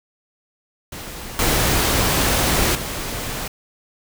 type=noise with level steps; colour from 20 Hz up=pink; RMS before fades=-33 / -18 / -27 dBFS; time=0.92-3.48 s; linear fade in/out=5 ms; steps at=1.39 / 2.75 s; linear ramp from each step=2 ms; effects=none